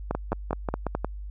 two click trains, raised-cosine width 1 ms, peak -13 / -12 dBFS, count 6 / 5, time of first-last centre 0.15-1.046 / 0.11-0.95 s, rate 5.58 / 4.76 Hz, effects added 50 Hz sine -34 dBFS peak until 1.3 s

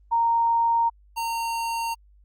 sine / square tone pair in turn, 927 / 919.5 Hz, A#5 / A#5, -10 / -24 cents, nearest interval unison, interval 14 cents, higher first, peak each -18 / -26 dBFS, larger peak first, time 0.11-0.9 / 1.16-1.95 s, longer neither, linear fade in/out 20 ms, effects added 50 Hz sine -52 dBFS peak until 2.24 s + Opus 32 kbps

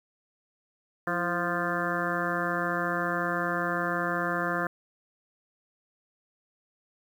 harmonic tone with a mistuned harmonic, 174.61 Hz, F3, in tune, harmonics 1 / 2 / 3 / 4 / 6 / 7 / 8 / 9 / 10, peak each -35 / -35 / -35 / -35 / -35 / -35 / -35 / -35 / -35 dBFS, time 1.07-4.67 s, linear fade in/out 2 ms, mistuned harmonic 2, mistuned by -59 cents, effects 9-bit

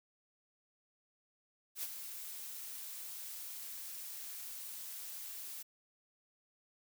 blue noise with ADSR envelope, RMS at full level -38 dBFS, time 1.75-5.63 s, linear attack 81 ms, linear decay 38 ms, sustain -8 dB, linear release 13 ms, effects none

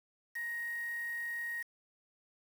sine tone with quantisation, 1877 Hz, A#6, 11 cents sharp, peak -36 dBFS, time 0.35-1.63 s, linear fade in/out 10 ms, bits 8, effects none

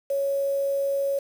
sine tone with quantisation, 554.4 Hz, C#5, in tune, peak -22 dBFS, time 0.1-1.19 s, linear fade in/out 5 ms, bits 7, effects none

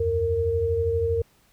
sine tone cluster, 79.5 / 92 / 460.6 Hz, D#2 / F#2 / A#4, +38 / -9 / -21 cents, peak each -30 / -28 / -22 dBFS, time 0-1.22 s, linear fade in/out 5 ms, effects pink hiss -61 dBFS RMS until 1.52 s

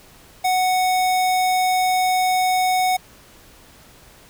square tone, 740 Hz, F#5, in tune, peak -17 dBFS, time 0.44-2.97 s, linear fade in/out 10 ms, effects pink hiss -48 dBFS RMS until 4.29 s

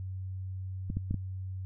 clicks, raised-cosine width 5 ms, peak -20 dBFS, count 4, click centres 0.901 / 0.97 / 1.11 / 1.143 s, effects added 94 Hz sine -35 dBFS peak until 1.65 s

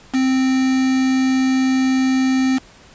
triangle tone with quantisation, 261.6 Hz, C4, in tune, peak -12 dBFS, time 0.13-2.59 s, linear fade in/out 20 ms, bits 4, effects pink hiss -46 dBFS RMS until 2.94 s + resampled to 16000 Hz

